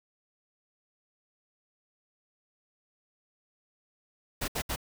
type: noise bursts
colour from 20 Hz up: pink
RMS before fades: -32 dBFS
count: 3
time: 4.41-4.761 s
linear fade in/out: 10 ms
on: 71 ms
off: 69 ms
effects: none